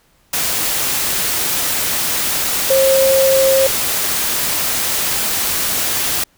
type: tone in noise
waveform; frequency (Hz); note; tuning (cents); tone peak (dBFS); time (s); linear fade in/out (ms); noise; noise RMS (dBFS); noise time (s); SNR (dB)
sine; 535; C5; +38; -10; 2.7-3.67; 5; white; -18; 0.33-6.24; +5
effects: pink hiss -56 dBFS RMS until 6.37 s